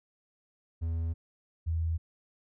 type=tone pair in turn; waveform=triangle / sine; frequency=82.41 / 81.84 Hz; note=E2 / E2; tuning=0 / -12 cents; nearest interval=unison; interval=12 cents; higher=first; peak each=-27 dBFS; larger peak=neither; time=0.81-1.14 / 1.66-1.98 s; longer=first; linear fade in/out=20 ms; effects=none